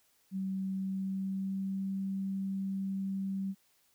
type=tone with pitch glide; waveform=sine; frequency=191.2 to 193.65 Hz; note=G3 to G3; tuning=-43 to -21 cents; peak=-32 dBFS; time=0.31-3.55 s; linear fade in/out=50 ms; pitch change=+22 cents; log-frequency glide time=0.71-1.93 s; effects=white hiss -70 dBFS RMS until 3.94 s